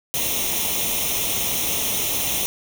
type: noise with comb filter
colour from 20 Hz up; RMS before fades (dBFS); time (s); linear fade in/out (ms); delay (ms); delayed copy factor
white; -23; 0.14-2.46; 0; 0.32; +0.75
effects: none